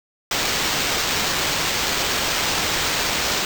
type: noise with sample-and-hold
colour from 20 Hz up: white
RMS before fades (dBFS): -22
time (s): 0.31-3.45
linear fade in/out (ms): 2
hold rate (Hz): 11025
effects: none